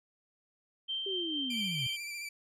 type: tone with tremolo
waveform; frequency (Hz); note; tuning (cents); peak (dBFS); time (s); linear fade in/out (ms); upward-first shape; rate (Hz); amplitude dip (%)
sine; 3136; G7; 0; -32; 0.88-1.97; 20; sine; 4.4; 30
type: linear sweep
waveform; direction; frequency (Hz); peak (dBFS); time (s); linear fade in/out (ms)
sine; down; 401 to 118.5; -36; 1.06-1.87; 5
type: tone with vibrato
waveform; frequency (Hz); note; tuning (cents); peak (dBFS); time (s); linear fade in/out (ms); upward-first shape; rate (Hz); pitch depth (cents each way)
sawtooth; 2349; D7; 0; -35; 1.5-2.29; 5; square; 14; 25
effects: low-pass 12000 Hz 12 dB/octave